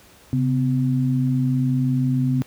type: tone pair together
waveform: sine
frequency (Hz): 134.4 / 253.9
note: C3 / B3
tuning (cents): +47 / +48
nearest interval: major seventh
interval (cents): 1101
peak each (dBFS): -19 / -21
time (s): 0.33-2.42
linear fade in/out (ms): 0
effects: pink hiss -50 dBFS RMS until 2.46 s + high-pass 60 Hz 12 dB/octave